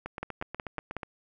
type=two click trains; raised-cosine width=0.5 ms; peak=-21 / -18 dBFS; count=9 / 5; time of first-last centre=0.06-1.032 / 0.23-0.967 s; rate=8.23 / 5.43 Hz; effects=none